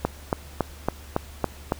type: click train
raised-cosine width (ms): 1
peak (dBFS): -7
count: 7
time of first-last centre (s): 0.05-1.721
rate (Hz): 3.59
effects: added 72 Hz sine -42 dBFS peak until 1.79 s + pink hiss -47 dBFS RMS until 1.79 s